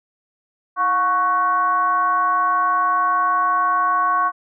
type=tone with frequency modulation; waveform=sine; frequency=1108.7 Hz; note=C#6; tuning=in tune; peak=-15 dBFS; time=0.76-4.32 s; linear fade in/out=50 ms; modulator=391 Hz; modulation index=0.66; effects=none